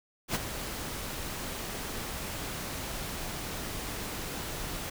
pink noise with ADSR envelope, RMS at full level -28 dBFS, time 0.28-4.9 s, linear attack 73 ms, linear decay 19 ms, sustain -9 dB, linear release 8 ms, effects none

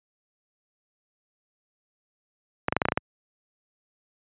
clicks, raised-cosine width 0.5 ms, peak -6 dBFS, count 8, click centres 2.684 / 2.725 / 2.766 / 2.818 / 2.854 / 2.886 / 2.921 / 2.975 s, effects high-pass 80 Hz 12 dB/octave + resampled to 8000 Hz

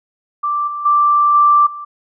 sine tone with level steps, 1174.7 Hz, D6, in tune, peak -15 / -21 / -9 / -7 / -26 dBFS, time 0.43-1.85 s, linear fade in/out 10 ms, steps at 0.67 / 0.85 / 1.34 / 1.66 s, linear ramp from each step 10 ms, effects none

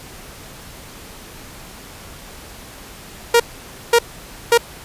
sawtooth tone bursts, 470 Hz, A#4, 14 cents sharp, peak -5 dBFS, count 3, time 3.34-4.577 s, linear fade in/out 5 ms, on 59 ms, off 530 ms, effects pink hiss -38 dBFS RMS until 4.84 s + resampled to 32000 Hz

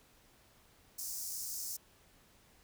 pink high-pass noise, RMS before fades -41 dBFS, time 0.98-1.77 s, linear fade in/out 10 ms, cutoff 5200 Hz, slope 48 dB/octave, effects pink hiss -65 dBFS RMS until 2.63 s

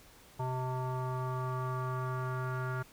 square tone with low-pass filter sweep, 128.2 Hz, C3, 35 cents flat, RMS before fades -35 dBFS, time 0.39-2.83 s, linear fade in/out 10 ms, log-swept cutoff 930 to 1400 Hz, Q 5.1, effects pink hiss -58 dBFS RMS until 2.92 s

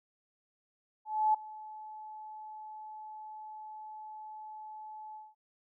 sine tone with ADSR envelope, 861 Hz, A5, 38 cents flat, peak -22 dBFS, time 1.05-5.35 s, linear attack 290 ms, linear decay 8 ms, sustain -21 dB, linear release 200 ms, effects none

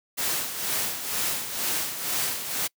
white noise with tremolo, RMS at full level -26 dBFS, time 0.17-2.68 s, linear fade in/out 20 ms, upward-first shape sine, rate 2.1 Hz, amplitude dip 60%, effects noise-tail reverb RT60 0.1 s tail -26 dB re dry + high-pass 100 Hz 12 dB/octave

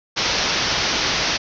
white low-pass noise, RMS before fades -21 dBFS, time 0.16-1.38 s, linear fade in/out 20 ms, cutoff 6000 Hz, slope 96 dB/octave, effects none

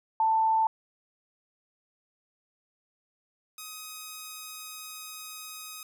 sine / 5% pulse tone pair in turn, 887 / 1258.3 Hz, A5 / D#6, +14 / +19 cents, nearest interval tritone, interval 605 cents, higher second, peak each -21 / -28 dBFS, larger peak first, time 0.2-0.67 / 3.58-5.83 s, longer second, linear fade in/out 2 ms, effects none

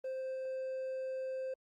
triangle tone with hard clipping, 523.3 Hz, C5, in tune, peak -37 dBFS, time 0.04-1.54 s, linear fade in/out 5 ms, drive 5 dB, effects Opus 24 kbps

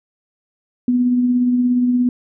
sine tone with tremolo, 246.9 Hz, B3, in tune, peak -11 dBFS, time 0.88-2.09 s, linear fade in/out 2 ms, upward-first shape triangle, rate 17 Hz, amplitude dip 35%, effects none

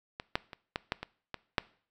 clicks, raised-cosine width 0.3 ms, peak -21 / -11 / -26 / -15 / -13 / -21 / -20 / -9 dBFS, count 8, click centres 0.199 / 0.355 / 0.532 / 0.759 / 0.921 / 1.03 / 1.343 / 1.582 s, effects noise-tail reverb RT60 0.5 s tail -21 dB re dry

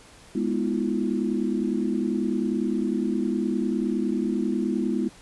sine chord, F half-diminished seventh, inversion first, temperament equal with one note detuned, 207.7 / 246.9 / 319.3 / 349.2 Hz, Ab3 / Cb4 / Eb4 / F4, 0 / 0 / +45 / 0 cents, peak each -27 / -27 / -29 / -30 dBFS, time 0.35-5.09 s, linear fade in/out 5 ms, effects pink hiss -50 dBFS RMS until 5.21 s + resampled to 24000 Hz

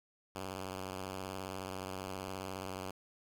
5% pulse tone with vibrato, 94.6 Hz, F#2, 39 cents sharp, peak -29 dBFS, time 0.35-2.91 s, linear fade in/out 5 ms, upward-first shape square, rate 19 Hz, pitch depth 64 cents each way, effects 11-bit

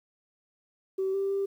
sine tone with pitch steps, 382.6 / 392.1 / 394.4 Hz, G4 / G4 / G4, -42 / 0 / +11 cents, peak -25 dBFS, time 0.98-1.46 s, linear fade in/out 10 ms, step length 160 ms, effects tanh soft clip ceiling -21 dBFS + 10-bit

